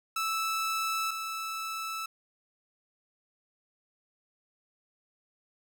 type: tone pair in turn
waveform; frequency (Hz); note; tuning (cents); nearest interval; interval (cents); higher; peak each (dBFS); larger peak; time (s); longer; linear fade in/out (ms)
sawtooth; 1314 / 1314; E6 / E6; -6 / -6; unison; 0; neither; -25 / -30; first; 0.16-1.11 / 1.11-2.06; neither; 5
effects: none